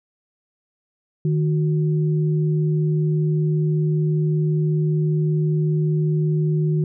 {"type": "tone pair together", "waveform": "sine", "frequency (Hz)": [154.2, 366.8], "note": ["D#3", "F#4"], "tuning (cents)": [-15, -15], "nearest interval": "octave + minor third", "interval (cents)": 1500, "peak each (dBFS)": [-17, -27], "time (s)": [1.25, 6.84], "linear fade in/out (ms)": 2, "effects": []}